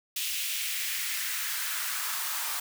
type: noise with high-pass filter sweep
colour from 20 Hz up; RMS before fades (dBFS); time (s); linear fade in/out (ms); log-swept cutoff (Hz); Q
white; -32; 0.16-2.6; 5; 2900 to 960; 2.1
effects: none